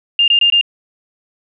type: tone bursts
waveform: sine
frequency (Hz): 2807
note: F7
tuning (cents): +8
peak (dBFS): -8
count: 4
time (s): 0.19-0.612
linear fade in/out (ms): 2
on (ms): 89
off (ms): 22
effects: none